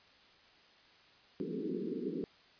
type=band-pass noise; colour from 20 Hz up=white; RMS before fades=-38 dBFS; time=1.4-2.24 s; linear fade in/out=0 ms; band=170 to 450 Hz; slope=96 dB/octave; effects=white hiss -62 dBFS RMS until 2.59 s + resampled to 11025 Hz